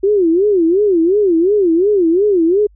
sine tone with vibrato, 370 Hz, F#4, in tune, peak -9 dBFS, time 0.03-2.67 s, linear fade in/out 10 ms, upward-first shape sine, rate 2.8 Hz, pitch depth 230 cents each way, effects added 50 Hz sine -44 dBFS peak until 2.75 s

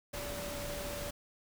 sine tone in noise, 578 Hz, D5, 28 cents flat, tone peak -42 dBFS, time 0.13-1.11 s, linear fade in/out 10 ms, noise pink, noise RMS -41 dBFS, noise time 0.13-1.11 s, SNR -4 dB, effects none

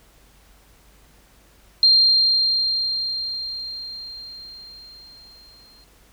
sine tone with exponential decay, 4188 Hz, C8, 1 cent sharp, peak -10 dBFS, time 1.83-5.84 s, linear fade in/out 1 ms, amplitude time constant 870 ms, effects added 50 Hz sine -55 dBFS peak until 6.12 s + pink hiss -55 dBFS RMS until 6.12 s

